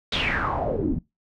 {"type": "noise with low-pass filter sweep", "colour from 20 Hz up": "pink", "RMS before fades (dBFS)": -25, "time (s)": [0.12, 0.99], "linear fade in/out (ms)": 5, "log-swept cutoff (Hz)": [3800, 210], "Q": 6.2, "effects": ["noise-tail reverb RT60 0.2 s tail -22 dB re dry"]}